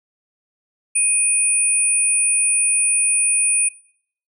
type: tone pair together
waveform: sine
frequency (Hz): 2489 / 9397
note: D#7 / D9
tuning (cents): 0 / 0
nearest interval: octave + major seventh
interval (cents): 2300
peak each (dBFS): -22 / -15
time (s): 0.95-3.69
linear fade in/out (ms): 10
effects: noise-tail reverb RT60 0.6 s tail -20 dB re dry